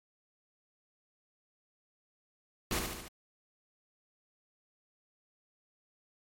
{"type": "noise with echo", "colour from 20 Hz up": "pink", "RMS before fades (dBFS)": -32, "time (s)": [2.71, 2.79], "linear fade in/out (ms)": 2, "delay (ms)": 73, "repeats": 4, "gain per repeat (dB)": -4, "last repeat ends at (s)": 3.082, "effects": ["MP3 64 kbps"]}